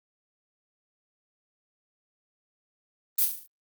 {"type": "noise with echo", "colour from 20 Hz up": "violet", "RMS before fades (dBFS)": -23, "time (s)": [3.18, 3.25], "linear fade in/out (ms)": 5, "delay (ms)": 36, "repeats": 6, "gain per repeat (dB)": -5, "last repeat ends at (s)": 3.466, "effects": ["Opus 24 kbps"]}